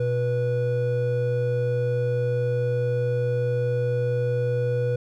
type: tone pair together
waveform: triangle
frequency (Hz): 122.26 / 488.5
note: B2 / B4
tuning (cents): -17 / -19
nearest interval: 2 octaves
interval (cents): 2398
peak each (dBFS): -22 / -22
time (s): 0-4.96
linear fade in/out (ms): 5
effects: none